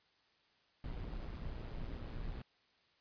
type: noise with amplitude modulation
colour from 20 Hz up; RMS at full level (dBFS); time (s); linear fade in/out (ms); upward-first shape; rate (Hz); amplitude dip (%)
brown; -41; 0.84-2.42; 2; sine; 119; 50
effects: white hiss -72 dBFS RMS until 3 s + resampled to 11025 Hz